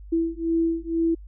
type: beating tone pair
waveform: sine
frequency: 329.6 / 331.7 Hz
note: E4 / E4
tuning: 0 / +11 cents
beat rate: 2.1 Hz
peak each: -24 dBFS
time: 0.12-1.15 s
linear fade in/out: 10 ms
effects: added 50 Hz sine -39 dBFS peak until 1.27 s